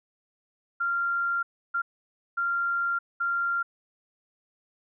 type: tone bursts at uneven times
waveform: sine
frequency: 1387 Hz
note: F6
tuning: 12 cents flat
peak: -24 dBFS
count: 4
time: 0.8-1.43 / 1.74-1.82 / 2.37-2.99 / 3.2-3.63 s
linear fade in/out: 10 ms
effects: none